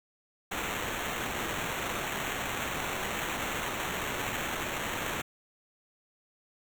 white noise with sample-and-hold, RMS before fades -34 dBFS, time 0.51-5.22 s, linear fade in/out 10 ms, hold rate 4900 Hz, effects none

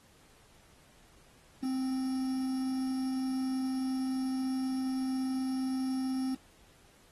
triangle tone with quantisation, 261.6 Hz, C4, in tune, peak -28 dBFS, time 1.63-6.35 s, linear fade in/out 5 ms, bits 8, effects pink hiss -62 dBFS RMS until 7.11 s + AAC 32 kbps

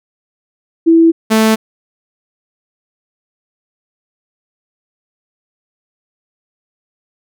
sine / sawtooth tone pair in turn, 329.6 / 220 Hz, E4 / A3, 0 / 0 cents, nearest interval perfect fifth, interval 700 cents, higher first, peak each -4 dBFS, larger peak neither, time 0.86-1.12 / 1.3-1.56 s, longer neither, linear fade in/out 20 ms, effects none

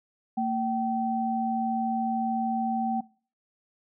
sine tone pair together, 228.4 / 770 Hz, A#3 / G5, -35 / -31 cents, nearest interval octave + major sixth, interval 2104 cents, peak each -27 dBFS, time 0.37-3.01 s, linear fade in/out 10 ms, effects noise-tail reverb RT60 0.4 s tail -21 dB re dry

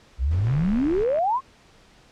sine exponential sweep, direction up, 58 to 1108.7 Hz, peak -19 dBFS, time 0.18-1.41 s, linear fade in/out 50 ms
brown noise, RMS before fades -33 dBFS, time 0.31-1.04 s, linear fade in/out 2 ms
click train, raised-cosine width 0.5 ms, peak -24 dBFS, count 53, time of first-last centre 0.47-1.186 s, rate 72.6 Hz
effects pink hiss -54 dBFS RMS until 2.11 s + low-pass 6000 Hz 12 dB/octave

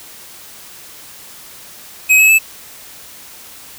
square tone with pitch steps, 2537 / 2577 / 2617 Hz, D#7 / E7 / E7, +33 / -40 / -13 cents, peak -7 dBFS, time 2.09-2.39 s, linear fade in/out 20 ms, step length 100 ms, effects white hiss -37 dBFS RMS until 3.78 s

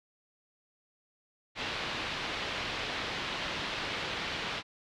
white low-pass noise, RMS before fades -36 dBFS, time 1.55-4.63 s, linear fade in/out 50 ms, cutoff 3800 Hz, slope 24 dB/octave, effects none

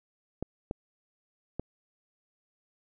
clicks, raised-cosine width 2 ms, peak -19 dBFS, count 3, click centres 0.426 / 0.711 / 1.596 s, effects none

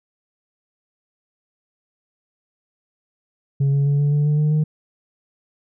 sine tone with pitch steps, 138.59 / 140.61 / 142.65 / 144.73 / 146.83 / 148.97 / 151.13 / 153.33 Hz, C#3 / C#3 / C#3 / D3 / D3 / D3 / D3 / D#3, 0 / +25 / +50 / -25 / 0 / +25 / +50 / -25 cents, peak -12 dBFS, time 3.6-4.64 s, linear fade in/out 10 ms, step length 130 ms, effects tanh soft clip ceiling -14 dBFS

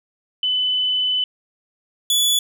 sine / sawtooth tone pair in turn, 3009 / 3430 Hz, F#7 / A7, +28 / -45 cents, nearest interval major second, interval 227 cents, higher second, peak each -17 / -12 dBFS, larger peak second, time 0.43-1.24 / 2.1-2.39 s, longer first, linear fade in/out 2 ms, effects none

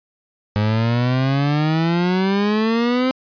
30% pulse exponential sweep, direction up, 103.7 to 261.6 Hz, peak -13 dBFS, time 0.56-3.11 s, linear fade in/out 0 ms, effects resampled to 11025 Hz

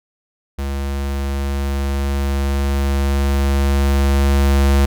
square tone with level ramp, 69.3 Hz, C#2, in tune, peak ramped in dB -21 to -11 dBFS, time 0.58-4.86 s, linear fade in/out 10 ms, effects none

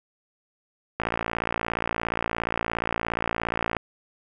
click train, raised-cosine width 0.5 ms, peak -10 dBFS, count 159, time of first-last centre 1-3.767 s, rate 57.1 Hz, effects none

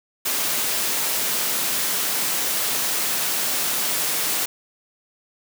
white high-pass noise, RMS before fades -23 dBFS, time 0.25-4.46 s, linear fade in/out 10 ms, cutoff 160 Hz, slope 12 dB/octave, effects none

